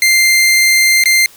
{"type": "tone with dropouts", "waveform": "sawtooth", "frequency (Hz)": 2093, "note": "C7", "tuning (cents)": 0, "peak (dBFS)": -4, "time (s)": [0.02, 1.26], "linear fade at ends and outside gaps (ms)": 1, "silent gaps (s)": [1.038, 1.057], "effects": ["white hiss -42 dBFS RMS until 1.36 s"]}